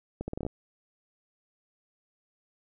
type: accelerating click train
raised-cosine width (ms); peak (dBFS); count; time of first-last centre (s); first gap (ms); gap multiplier
2; -20; 8; 0.21-0.466; 70; 0.77
effects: none